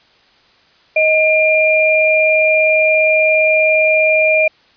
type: tone pair together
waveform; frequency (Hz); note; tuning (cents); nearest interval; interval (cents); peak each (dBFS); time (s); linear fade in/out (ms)
sine; 627.2 / 2395; D#5 / D7; +14 / +33; octave + major seventh; 2319; -12; 0.96-4.48; 5
effects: white hiss -51 dBFS RMS until 4.76 s + resampled to 11025 Hz